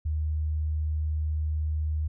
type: tone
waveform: sine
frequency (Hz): 77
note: D#2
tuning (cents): -17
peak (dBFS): -25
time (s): 0.05-2.08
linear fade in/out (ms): 10
effects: none